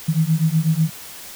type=beating tone pair; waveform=sine; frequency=155.8 / 163.9 Hz; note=D#3 / E3; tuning=+3 / -10 cents; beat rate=8.1 Hz; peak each=-18 dBFS; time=0.08-0.9 s; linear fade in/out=10 ms; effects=white hiss -37 dBFS RMS until 1.35 s